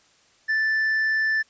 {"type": "tone", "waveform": "triangle", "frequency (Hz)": 1761, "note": "A6", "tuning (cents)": 1, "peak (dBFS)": -18, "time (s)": [0.48, 1.43], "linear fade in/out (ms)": 20, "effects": ["white hiss -59 dBFS RMS until 1.49 s", "resampled to 16000 Hz"]}